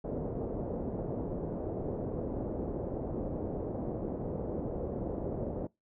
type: low-pass noise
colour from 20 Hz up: white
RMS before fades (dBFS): -36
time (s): 0.04-5.67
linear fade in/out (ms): 5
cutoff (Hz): 540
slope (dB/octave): 24
effects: noise-tail reverb RT60 0.2 s tail -24 dB re dry